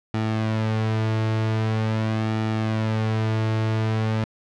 sawtooth tone with flanger, 110 Hz, A2, in tune, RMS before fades -23 dBFS, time 0.14-4.24 s, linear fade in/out 0 ms, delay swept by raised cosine 1.9 to 4 ms, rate 0.44 Hz, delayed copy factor -0.5, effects low-pass 4000 Hz 12 dB/octave

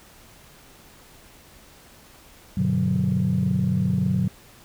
sine chord, G major seventh, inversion none, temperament equal, 98 / 123.47 / 146.83 / 185 Hz, G2 / B2 / D3 / F#3, 0 / 0 / 0 / 0 cents, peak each -27 / -25 / -25 / -21 dBFS, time 2.57-4.28 s, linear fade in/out 5 ms, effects tanh soft clip ceiling -13 dBFS + pink hiss -50 dBFS RMS until 4.64 s

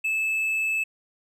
triangle tone, 2615 Hz, E7, 15 cents flat, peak -21 dBFS, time 0.04-0.84 s, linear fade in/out 10 ms, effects none

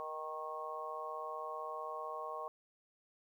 harmonic tone with a mistuned harmonic, 155.56 Hz, D#3, in tune, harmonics 3 / 4 / 5 / 6 / 7, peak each -48 / -46 / -48 / -50 / -43 dBFS, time 0-2.48 s, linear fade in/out 0 ms, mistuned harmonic 3, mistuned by +16 cents, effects 12-bit

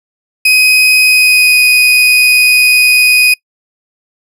35% pulse tone with pitch glide, 2513 to 2491 Hz, D#7 to D#7, +17 to +1 cents, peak -3 dBFS, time 0.45-3.34 s, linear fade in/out 5 ms, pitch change -16 cents, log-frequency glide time 1.01-1.59 s, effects noise-tail reverb RT60 0.1 s tail -25 dB re dry

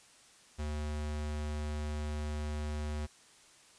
square tone, 75 Hz, D2, 37 cents sharp, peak -35 dBFS, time 0.58-3.07 s, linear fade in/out 20 ms, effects white hiss -60 dBFS RMS until 3.78 s + resampled to 22050 Hz

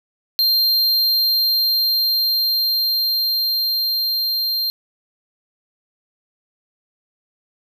square tone with level ramp, 4180 Hz, C8, 2 cents flat, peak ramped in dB -14 to -19 dBFS, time 0.39-4.7 s, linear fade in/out 0 ms, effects none

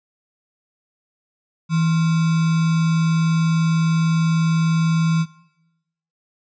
sine tone with sample-and-hold, 163.2 Hz, E3, 17 cents flat, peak -15 dBFS, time 1.69-5.26 s, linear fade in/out 50 ms, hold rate 1225 Hz, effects noise-tail reverb RT60 0.9 s tail -19 dB re dry + resampled to 16000 Hz

